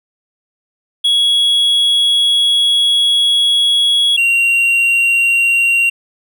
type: tone pair in turn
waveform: triangle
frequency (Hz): 3340 / 2757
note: G#7 / F7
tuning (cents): +9 / -23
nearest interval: minor third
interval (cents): 332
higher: first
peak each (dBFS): -8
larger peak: neither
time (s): 1.04-4.17 / 4.17-5.9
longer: first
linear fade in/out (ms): 10
effects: none